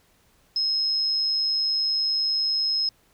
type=tone; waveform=sine; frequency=5150 Hz; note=E8; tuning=41 cents flat; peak=-21 dBFS; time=0.56-2.89 s; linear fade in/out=2 ms; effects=pink hiss -62 dBFS RMS until 3.13 s